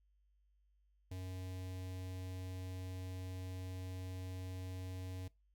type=tone with notch filter; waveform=square; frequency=92.5 Hz; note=F#2; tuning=in tune; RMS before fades=-45 dBFS; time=1.11-5.28 s; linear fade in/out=5 ms; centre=1300 Hz; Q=1.2; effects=noise-tail reverb RT60 0.2 s tail -20 dB re dry + added 50 Hz sine -70 dBFS peak until 5.54 s